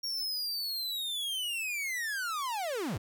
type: linear sweep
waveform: 45% pulse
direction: down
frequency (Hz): 5588 to 71.8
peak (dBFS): -32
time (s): 0.03-2.98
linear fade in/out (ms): 10
effects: none